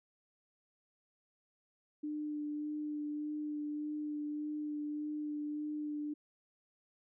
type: tone with vibrato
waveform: sine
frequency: 298.8 Hz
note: D4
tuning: 30 cents sharp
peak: -36 dBFS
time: 2.03-6.14 s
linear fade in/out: 10 ms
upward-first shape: sine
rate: 1.7 Hz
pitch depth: 13 cents each way
effects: none